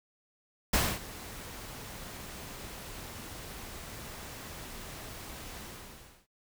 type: noise with ADSR envelope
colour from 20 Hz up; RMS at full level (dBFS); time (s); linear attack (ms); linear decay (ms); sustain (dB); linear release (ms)
pink; -25; 0.73-6.27; 7; 250; -19; 660
effects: noise-tail reverb RT60 0.1 s tail -21 dB re dry